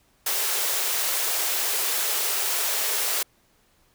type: high-pass noise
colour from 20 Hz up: white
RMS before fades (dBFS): -25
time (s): 0.26-3.23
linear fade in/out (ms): 5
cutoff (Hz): 350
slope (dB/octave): 96
effects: pink hiss -63 dBFS RMS until 3.94 s